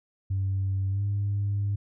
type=tone with pitch glide; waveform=sine; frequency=96.5 to 101.06 Hz; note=G2 to G#2; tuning=-27 to -47 cents; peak=-23 dBFS; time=0.3-1.76 s; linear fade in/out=10 ms; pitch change=+80 cents; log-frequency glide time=0.9-1.02 s; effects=tanh soft clip ceiling -21 dBFS